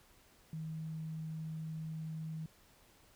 sine tone, 158.6 Hz, D#3, 33 cents sharp, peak -39 dBFS, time 0.53-2.46 s, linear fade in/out 2 ms, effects pink hiss -65 dBFS RMS until 3.15 s

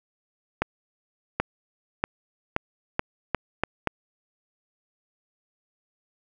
accelerating click train, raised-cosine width 0.5 ms, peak -7 dBFS, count 8, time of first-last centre 0.62-3.873 s, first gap 780 ms, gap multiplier 0.82, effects none

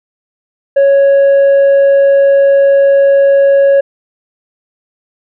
sine tone with tanh clipping, 554.4 Hz, C#5, in tune, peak -5 dBFS, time 0.76-3.81 s, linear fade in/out 10 ms, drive 3 dB, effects none

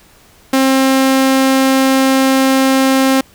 sawtooth tone, 266.1 Hz, C4, 29 cents sharp, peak -5 dBFS, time 0.53-3.21 s, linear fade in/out 5 ms, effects pink hiss -46 dBFS RMS until 3.34 s

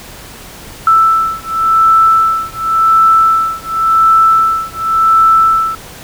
sine beating tone pair, 1322 / 1322.91 Hz, E6 / E6, +5 / +6 cents, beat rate 0.91 Hz, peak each -10 dBFS, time 0.87-5.75 s, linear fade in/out 2 ms, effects pink hiss -32 dBFS RMS until 6.03 s

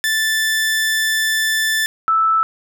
sawtooth / sine tone pair in turn, 1760 / 1315.7 Hz, A6 / E6, 0 / -4 cents, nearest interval perfect fourth, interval 504 cents, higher first, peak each -12 dBFS, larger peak neither, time 0.04-1.86 / 2.08-2.43 s, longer first, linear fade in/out 0 ms, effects none

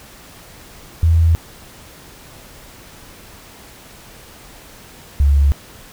sine tone pair in turn, 82.41 / 70.58 Hz, E2 / C#2, 0 / +32 cents, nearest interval minor third, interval 268 cents, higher first, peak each -9 dBFS, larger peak neither, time 1.03-1.35 / 5.2-5.52 s, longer neither, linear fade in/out 0 ms, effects pink hiss -41 dBFS RMS until 5.92 s

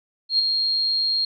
sine tone with ADSR envelope, 4236 Hz, C8, 21 cents sharp, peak -14 dBFS, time 0.29-1.25 s, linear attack 100 ms, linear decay 12 ms, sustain -5 dB, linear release 4 ms, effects none

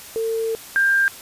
sine tone pair in turn, 449.7 / 1593.3 Hz, A4 / G6, +38 / +28 cents, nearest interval octave + minor seventh, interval 2190 cents, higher second, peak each -20 / -14 dBFS, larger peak second, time 0.16-0.55 / 0.76-1.08 s, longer first, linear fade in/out 0 ms, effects white hiss -39 dBFS RMS until 1.21 s + resampled to 32000 Hz

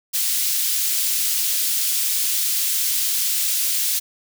white high-pass noise, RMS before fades -21 dBFS, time 0.13-4 s, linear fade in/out 20 ms, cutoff 3300 Hz, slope 12 dB/octave, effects none

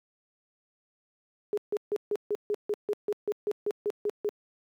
sine tone bursts, 415.3 Hz, G#4, in tune, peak -25 dBFS, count 15, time 1.53-4.29 s, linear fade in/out 0 ms, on 44 ms, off 150 ms, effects high-pass 200 Hz 12 dB/octave + 11-bit

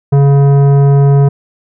triangle tone with tanh clipping, 140.2 Hz, C#3, 20 cents sharp, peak -6 dBFS, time 0.12-1.29 s, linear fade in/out 10 ms, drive 17 dB, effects none

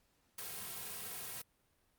white noise with comb filter, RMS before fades -44 dBFS, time 0.38-1.42 s, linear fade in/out 5 ms, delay 3.4 ms, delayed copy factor -0.8, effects pink hiss -75 dBFS RMS until 1.98 s + Opus 48 kbps

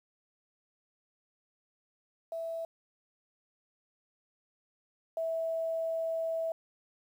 sine tone pair in turn, 659.3 / 654 Hz, E5 / E5, 0 / -14 cents, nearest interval unison, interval 14 cents, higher first, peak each -34 / -30 dBFS, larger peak second, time 2.32-2.65 / 5.17-6.52 s, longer second, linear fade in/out 2 ms, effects 10-bit

